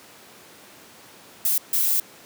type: noise bursts at uneven times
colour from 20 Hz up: violet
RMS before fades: -21 dBFS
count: 2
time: 1.45-1.58 / 1.73-2 s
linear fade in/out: 2 ms
effects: pink hiss -47 dBFS RMS until 2.25 s + high-pass 200 Hz 12 dB/octave